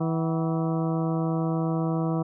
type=harmonic tone with a mistuned harmonic; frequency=163 Hz; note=E3; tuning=19 cents flat; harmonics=1 / 2 / 3 / 4 / 5 / 6 / 7 / 8; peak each=-25 / -29 / -34 / -36 / -37 / -40 / -40 / -44 dBFS; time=0-2.23 s; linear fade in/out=10 ms; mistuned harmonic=5; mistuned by=-120 cents; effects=none